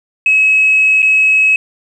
sine tone with dropouts, 2567 Hz, E7, 47 cents flat, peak -6 dBFS, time 0.26-1.56 s, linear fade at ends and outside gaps 2 ms, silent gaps 1.021-1.027 s, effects tanh soft clip ceiling -2 dBFS + 8-bit

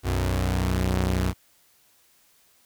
sawtooth tone pair together, 62 / 92.74 Hz, B1 / F#2, +7 / +5 cents, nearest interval perfect fifth, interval 698 cents, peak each -21 dBFS, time 0.03-1.34 s, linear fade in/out 50 ms, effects white hiss -61 dBFS RMS until 2.65 s

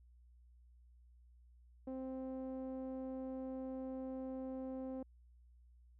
sawtooth tone with low-pass filter, 261.6 Hz, C4, in tune, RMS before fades -44 dBFS, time 1.87-5.03 s, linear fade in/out 5 ms, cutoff 540 Hz, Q 1.5, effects added 60 Hz sine -61 dBFS peak until 5.99 s

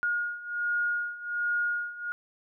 sine beating tone pair, 1431 / 1432.3 Hz, F6 / F6, +42 / +43 cents, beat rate 1.3 Hz, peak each -32 / -29 dBFS, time 0.03-2.12 s, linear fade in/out 0 ms, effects none

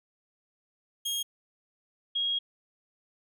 sawtooth / sine tone pair in turn, 3255 / 3280 Hz, G#7 / G#7, -36 / -22 cents, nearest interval unison, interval 14 cents, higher second, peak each -26 dBFS, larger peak neither, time 1.05-1.23 / 2.15-2.39 s, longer second, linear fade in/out 10 ms, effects none

